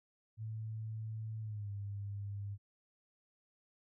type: tone with pitch glide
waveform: sine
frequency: 110 to 100.87 Hz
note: A2 to G2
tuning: 0 to +50 cents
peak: -39 dBFS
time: 0.37-2.58 s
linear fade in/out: 50 ms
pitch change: -150 cents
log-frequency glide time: 1.41-1.7 s
effects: none